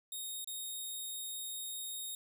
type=tone with dropouts; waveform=10% pulse; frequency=3719 Hz; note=A#7; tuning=5 cents flat; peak=-32 dBFS; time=0.12-2.15 s; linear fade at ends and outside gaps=2 ms; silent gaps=0.445-0.474 s; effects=none